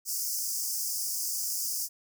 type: high-pass noise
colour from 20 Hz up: pink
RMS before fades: -32 dBFS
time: 0.05-1.89 s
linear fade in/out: 50 ms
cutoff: 4900 Hz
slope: 96 dB/octave
effects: none